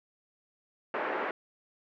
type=band-pass noise; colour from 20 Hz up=pink; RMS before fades=-33 dBFS; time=0.94-1.31 s; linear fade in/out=2 ms; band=350 to 2000 Hz; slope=24 dB/octave; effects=none